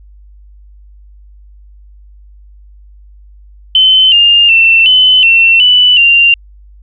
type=tone with pitch steps; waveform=sine; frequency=3058 / 2813 / 2687 / 3028 / 2703 / 2979 / 2778 Hz; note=G7 / F7 / E7 / F#7 / E7 / F#7 / F7; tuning=-44 / +12 / +33 / +39 / +43 / +11 / -10 cents; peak=-3 dBFS; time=3.75-6.34 s; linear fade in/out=2 ms; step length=370 ms; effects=added 50 Hz sine -35 dBFS peak until 6.82 s